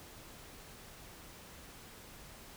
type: silence
effects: pink hiss -53 dBFS RMS until 2.56 s